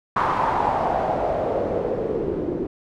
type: noise with low-pass filter sweep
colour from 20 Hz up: white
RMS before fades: -23 dBFS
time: 0.16-2.67 s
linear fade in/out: 5 ms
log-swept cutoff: 1100 to 340 Hz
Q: 3.9
effects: none